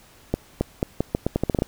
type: accelerating click train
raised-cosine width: 2 ms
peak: -7 dBFS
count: 12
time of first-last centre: 0.34-1.621 s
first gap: 270 ms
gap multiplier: 0.81
effects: pink hiss -52 dBFS RMS until 1.67 s